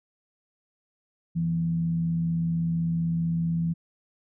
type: tone with frequency modulation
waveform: sine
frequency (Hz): 166.8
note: E3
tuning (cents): +21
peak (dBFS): -23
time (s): 1.35-3.74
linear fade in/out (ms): 20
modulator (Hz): 75.7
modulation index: 0.25
effects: none